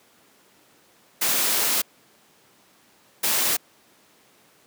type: noise bursts at uneven times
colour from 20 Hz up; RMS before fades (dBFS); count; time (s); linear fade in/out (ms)
white; -22; 2; 1.21-1.82 / 3.23-3.57; 10
effects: pink hiss -57 dBFS RMS until 4.66 s + high-pass 200 Hz 12 dB/octave